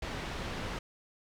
pink low-pass noise, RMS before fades -38 dBFS, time 0.02-0.79 s, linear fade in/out 5 ms, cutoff 3900 Hz, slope 12 dB/octave, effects none

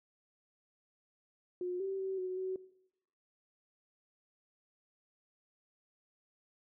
sine tone with pitch steps, 359.7 / 386.8 / 382.5 / 369.6 / 375.1 Hz, F#4 / G4 / G4 / F#4 / F#4, -49 / -23 / -42 / -2 / +24 cents, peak -34 dBFS, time 1.61-2.56 s, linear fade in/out 2 ms, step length 190 ms, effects noise-tail reverb RT60 0.8 s tail -19 dB re dry

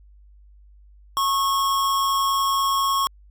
square tone with amplitude modulation, 1094 Hz, C#6, 23 cents flat, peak -18 dBFS, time 1.17-3.07 s, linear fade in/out 0 ms, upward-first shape sine, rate 190 Hz, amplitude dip 35%, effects added 50 Hz sine -47 dBFS peak until 3.3 s + AAC 64 kbps

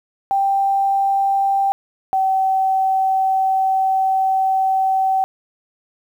sine tone pair in turn, 786 / 765.4 Hz, G5 / G5, +4 / -42 cents, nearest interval unison, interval 46 cents, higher first, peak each -14 dBFS, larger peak neither, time 0.31-1.72 / 2.13-5.24 s, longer second, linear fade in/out 0 ms, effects 8-bit

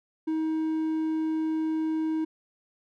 triangle tone, 316.6 Hz, D#4, 30 cents sharp, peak -23 dBFS, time 0.27-2.25 s, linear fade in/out 10 ms, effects none

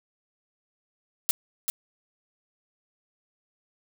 blue noise with echo, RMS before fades -22 dBFS, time 1.29-1.31 s, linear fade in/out 0 ms, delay 390 ms, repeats 1, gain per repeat -5 dB, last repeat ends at 1.7 s, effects none

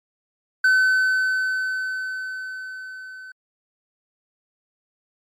triangle tone with level ramp, 1520 Hz, F#6, 46 cents sharp, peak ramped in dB -11 to -35 dBFS, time 0.64-3.32 s, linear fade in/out 5 ms, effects MP3 64 kbps

